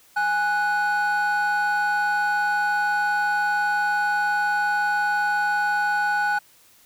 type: tone pair together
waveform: triangle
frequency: 827.3 / 1480 Hz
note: G#5 / F#6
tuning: -7 / 0 cents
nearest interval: minor seventh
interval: 1007 cents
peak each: -20 dBFS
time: 0.16-6.39 s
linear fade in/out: 10 ms
effects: tanh soft clip ceiling -12 dBFS + white hiss -55 dBFS RMS until 6.85 s